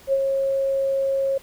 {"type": "tone with ADSR envelope", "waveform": "sine", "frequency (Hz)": 543, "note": "C#5", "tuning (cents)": -36, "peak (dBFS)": -15, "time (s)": [0.07, 1.38], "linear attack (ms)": 57, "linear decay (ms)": 49, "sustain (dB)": -4, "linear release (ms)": 6, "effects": ["pink hiss -49 dBFS RMS until 1.42 s"]}